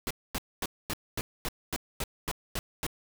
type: noise bursts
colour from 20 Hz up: pink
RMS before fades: -32 dBFS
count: 11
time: 0.07-2.866 s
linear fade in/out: 0 ms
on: 36 ms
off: 240 ms
effects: none